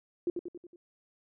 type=tone with echo; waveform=sine; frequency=349.2 Hz; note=F4; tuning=in tune; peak=-26 dBFS; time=0.27-0.3 s; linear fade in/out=2 ms; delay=92 ms; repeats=5; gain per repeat=-5 dB; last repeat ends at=0.76 s; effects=none